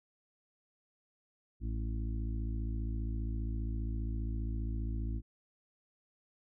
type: harmonic tone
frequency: 55 Hz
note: A1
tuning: in tune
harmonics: 1 / 2 / 4 / 5 / 6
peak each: -34 / -40 / -46 / -48 / -50 dBFS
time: 1.6-5.22 s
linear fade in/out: 50 ms
effects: none